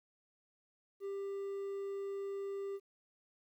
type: tone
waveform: triangle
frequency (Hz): 395.5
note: G4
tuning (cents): +15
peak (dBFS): -36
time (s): 1-2.8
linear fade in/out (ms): 50
effects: 12-bit